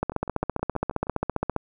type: two click trains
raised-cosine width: 1 ms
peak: -10 / -23 dBFS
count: 24 / 7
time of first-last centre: 0.03-1.563 / 0.12-1.069 s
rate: 15 / 6.32 Hz
effects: none